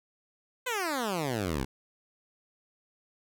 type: exponential sweep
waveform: 10% pulse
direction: down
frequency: 523.3 to 60.5 Hz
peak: -21 dBFS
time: 0.66-1.65 s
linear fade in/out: 10 ms
effects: none